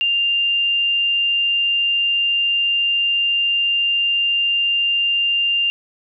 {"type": "tone", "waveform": "sine", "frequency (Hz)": 2794, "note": "F7", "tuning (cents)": 0, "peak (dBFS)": -15, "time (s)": [0.01, 5.7], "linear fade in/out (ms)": 0, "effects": []}